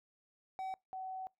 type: tone pair in turn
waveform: triangle / sine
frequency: 760 / 754.3 Hz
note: F#5 / F#5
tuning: +46 / +33 cents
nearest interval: unison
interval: 13 cents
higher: first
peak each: -36 / -40 dBFS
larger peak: first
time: 0.59-0.74 / 0.93-1.27 s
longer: second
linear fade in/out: 0 ms
effects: noise-tail reverb RT60 0.2 s tail -25 dB re dry